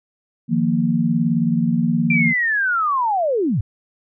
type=chord; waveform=sine; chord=Eb suspended second; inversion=none; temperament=equal; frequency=155.56 / 174.61 / 233.1 Hz; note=Eb3 / F3 / Bb3; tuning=0 / 0 / 0 cents; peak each=-22 / -20 / -18 dBFS; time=0.48-2.34 s; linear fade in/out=50 ms
type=linear sweep; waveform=sine; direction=down; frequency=2382 to 82.41 Hz; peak=-16 dBFS; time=2.1-3.61 s; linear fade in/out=5 ms
effects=none